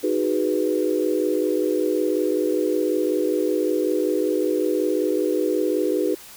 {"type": "chord", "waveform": "sine", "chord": "G# minor seventh", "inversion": "second", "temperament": "equal", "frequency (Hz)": [311.1, 370, 415.3, 493.9], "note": ["D#4", "F#4", "G#4", "B4"], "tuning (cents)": [0, 0, 0, 0], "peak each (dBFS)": [-24, -24, -25, -25], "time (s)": [0.03, 6.15], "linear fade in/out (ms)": 10, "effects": ["white hiss -43 dBFS RMS until 6.36 s"]}